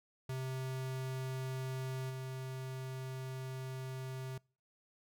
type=tone with level steps; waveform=square; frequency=130.81 Hz; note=C3; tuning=in tune; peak=-38 / -41 dBFS; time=0.29-4.38 s; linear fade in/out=5 ms; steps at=2.09 s; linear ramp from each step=20 ms; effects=noise-tail reverb RT60 0.4 s tail -26 dB re dry